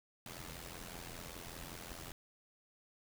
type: noise with amplitude modulation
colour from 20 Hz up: pink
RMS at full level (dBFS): -45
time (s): 0.26-2.12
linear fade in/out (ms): 2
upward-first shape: sine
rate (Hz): 85.2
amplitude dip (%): 75
effects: none